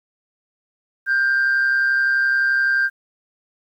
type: tone pair together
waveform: sine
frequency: 1455 / 1586.6 Hz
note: F#6 / G6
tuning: -29 / +20 cents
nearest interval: minor second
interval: 149 cents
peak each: -24 / -14 dBFS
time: 1.06-2.9 s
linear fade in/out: 50 ms
effects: tanh soft clip ceiling -12 dBFS + 9-bit